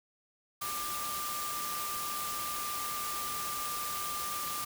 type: tone in noise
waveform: sine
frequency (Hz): 1190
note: D6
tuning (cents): +22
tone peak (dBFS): -37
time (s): 0.61-4.65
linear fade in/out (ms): 10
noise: white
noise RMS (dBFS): -38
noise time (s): 0.61-4.65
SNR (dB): -2
effects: none